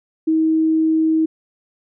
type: tone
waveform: sine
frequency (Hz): 318.5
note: D#4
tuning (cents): +41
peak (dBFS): -13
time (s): 0.27-1.26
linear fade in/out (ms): 10
effects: none